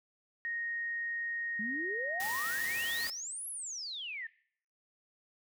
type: tone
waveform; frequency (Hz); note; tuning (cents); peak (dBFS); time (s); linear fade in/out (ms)
sine; 1864.7; A#6; 0; -34; 0.45-3.07; 0
type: exponential two-way sweep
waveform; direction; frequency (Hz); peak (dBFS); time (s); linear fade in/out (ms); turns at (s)
sine; up then down; 202.9 to 11410 to 1750; -38; 1.59-4.27; 5; 3.48
type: noise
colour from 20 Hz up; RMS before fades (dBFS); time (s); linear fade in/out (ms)
white; -41; 2.2-3.1; 2
effects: noise-tail reverb RT60 0.6 s tail -21 dB re dry